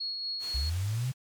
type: tone with tremolo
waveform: sine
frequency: 4324 Hz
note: C#8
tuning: 44 cents flat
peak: -31 dBFS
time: 0-0.7 s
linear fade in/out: 10 ms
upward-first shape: sine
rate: 4.2 Hz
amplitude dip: 30%
type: low-pass noise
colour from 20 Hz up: white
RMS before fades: -47 dBFS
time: 0.39-1.14 s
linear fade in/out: 50 ms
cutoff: 8300 Hz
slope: 12 dB/octave
type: linear sweep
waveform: sine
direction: up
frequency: 61.7 to 133.1 Hz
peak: -28 dBFS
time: 0.54-1.12 s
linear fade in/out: 10 ms
effects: none